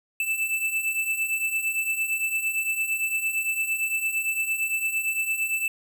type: beating tone pair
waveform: square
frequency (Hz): 2637 / 2645.8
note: E7 / E7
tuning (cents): 0 / +6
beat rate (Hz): 8.8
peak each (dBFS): -31 / -26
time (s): 0.2-5.68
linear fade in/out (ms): 2
effects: none